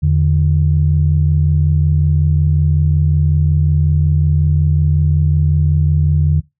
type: tone pair together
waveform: sine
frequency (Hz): 83.7 / 149.14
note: E2 / D3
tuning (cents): +27 / +27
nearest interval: minor seventh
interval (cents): 1000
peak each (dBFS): -12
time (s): 0.02-6.41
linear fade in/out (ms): 20
effects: noise-tail reverb RT60 0.2 s tail -21 dB re dry + tanh soft clip ceiling -2 dBFS